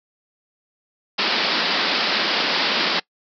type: band-pass noise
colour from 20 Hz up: white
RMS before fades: -21 dBFS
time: 1.18-3 s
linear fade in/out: 10 ms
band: 170 to 5100 Hz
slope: 96 dB/octave
effects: noise-tail reverb RT60 0.1 s tail -23 dB re dry